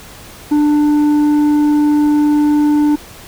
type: tone with tanh clipping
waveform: sine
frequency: 296.5 Hz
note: D4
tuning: 17 cents sharp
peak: -10 dBFS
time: 0.51-2.96 s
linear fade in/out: 10 ms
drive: 6 dB
effects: pink hiss -36 dBFS RMS until 3.27 s